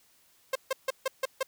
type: tone bursts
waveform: sawtooth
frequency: 530 Hz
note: C5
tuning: 22 cents sharp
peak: -22 dBFS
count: 6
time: 0.53-1.43 s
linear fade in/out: 5 ms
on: 25 ms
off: 150 ms
effects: white hiss -64 dBFS RMS until 1.47 s